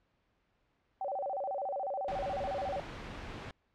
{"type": "tone with vibrato", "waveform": "sine", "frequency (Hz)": 659.3, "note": "E5", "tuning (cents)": 0, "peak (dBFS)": -33, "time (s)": [1.01, 2.8], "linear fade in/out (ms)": 2, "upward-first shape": "square", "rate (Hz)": 14, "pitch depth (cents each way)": 270}
{"type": "noise", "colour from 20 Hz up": "pink", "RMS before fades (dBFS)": -43, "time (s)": [2.08, 3.51], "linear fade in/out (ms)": 2}
{"effects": ["pink hiss -75 dBFS RMS until 3.74 s", "low-pass 3000 Hz 12 dB/octave"]}